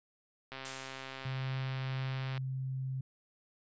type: click train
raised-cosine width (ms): 0.3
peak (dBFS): -27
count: 248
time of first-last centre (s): 0.52-2.377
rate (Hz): 133
type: noise with exponential decay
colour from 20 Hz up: blue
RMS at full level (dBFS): -38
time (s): 0.65-1.62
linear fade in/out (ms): 2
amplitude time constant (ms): 210
type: tone with pitch glide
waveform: sine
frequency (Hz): 130.81 to 131.64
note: C3 to C3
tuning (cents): 0 to +11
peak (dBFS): -34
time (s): 1.25-3.01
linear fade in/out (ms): 5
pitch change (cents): +11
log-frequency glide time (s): 1.98-2.56
effects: resampled to 16000 Hz